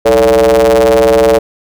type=ring-modulated tone; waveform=square; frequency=62.2 Hz; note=B1; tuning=13 cents sharp; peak=-3 dBFS; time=0.05-1.39 s; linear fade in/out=10 ms; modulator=507 Hz; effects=none